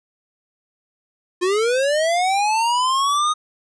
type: linear sweep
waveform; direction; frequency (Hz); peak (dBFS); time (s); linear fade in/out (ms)
square; up; 349.2 to 1249; -17; 1.41-3.34; 20
effects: resampled to 22050 Hz